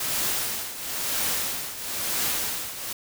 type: noise with tremolo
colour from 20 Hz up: white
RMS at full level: -25 dBFS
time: 0-2.93 s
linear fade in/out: 5 ms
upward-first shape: triangle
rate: 1 Hz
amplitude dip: 75%
effects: none